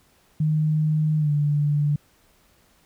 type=tone with pitch glide; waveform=sine; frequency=154.3 to 146.82 Hz; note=D#3 to D3; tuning=-14 to 0 cents; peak=-18 dBFS; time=0.4-1.96 s; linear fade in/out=5 ms; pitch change=-86 cents; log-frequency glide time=1.18-1.31 s; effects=pink hiss -60 dBFS RMS until 2.85 s